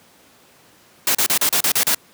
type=noise bursts; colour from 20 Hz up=white; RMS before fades=-17 dBFS; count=8; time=1.07-1.947 s; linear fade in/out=2 ms; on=79 ms; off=35 ms; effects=pink hiss -51 dBFS RMS until 2.13 s + high-pass 150 Hz 12 dB/octave